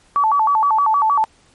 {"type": "tone with vibrato", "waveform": "sine", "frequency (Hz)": 1000, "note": "B5", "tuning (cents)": 21, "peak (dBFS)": -12, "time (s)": [0.16, 1.24], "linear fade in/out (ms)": 0, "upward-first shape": "square", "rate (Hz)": 6.4, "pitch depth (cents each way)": 230, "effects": ["pink hiss -54 dBFS RMS until 1.54 s", "MP3 48 kbps"]}